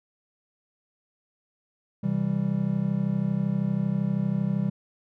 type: chord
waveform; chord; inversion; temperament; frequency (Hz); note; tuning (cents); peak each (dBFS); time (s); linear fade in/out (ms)
triangle; C major; none; just; 130.81 / 163.52 / 196.22; C3 / E3 / G3; 0 / -14 / +2; -28 / -26 / -24; 2.03-4.7; 10
effects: none